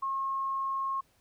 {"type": "tone", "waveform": "sine", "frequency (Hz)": 1080, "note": "C#6", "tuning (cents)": -45, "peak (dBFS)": -29, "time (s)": [0.02, 1.01], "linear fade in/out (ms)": 10, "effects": ["pink hiss -68 dBFS RMS until 1.2 s"]}